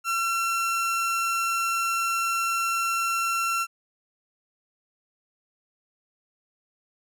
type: tone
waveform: 30% pulse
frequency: 1356 Hz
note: E6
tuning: 49 cents sharp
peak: -21 dBFS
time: 0.04-3.67 s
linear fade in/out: 50 ms
effects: none